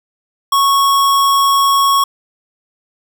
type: tone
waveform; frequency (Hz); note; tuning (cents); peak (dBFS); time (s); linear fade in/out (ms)
square; 1105; C#6; -6; -10; 0.52-2.04; 5
effects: none